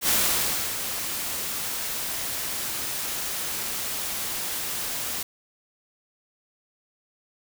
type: noise with ADSR envelope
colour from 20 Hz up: white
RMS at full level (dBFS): -21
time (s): 0.01-5.23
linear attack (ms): 73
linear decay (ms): 620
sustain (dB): -9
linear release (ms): 4
effects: none